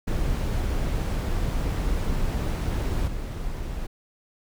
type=noise with level steps; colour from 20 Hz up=brown; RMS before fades=-25 / -31 dBFS; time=0.07-3.87 s; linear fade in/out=10 ms; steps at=3.07 s; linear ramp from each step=10 ms; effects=none